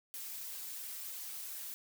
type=noise with flanger; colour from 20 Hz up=blue; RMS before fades=-44 dBFS; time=0.14-1.74 s; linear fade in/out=0 ms; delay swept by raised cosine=1.9 to 6.4 ms; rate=3 Hz; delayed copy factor=+0.95; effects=none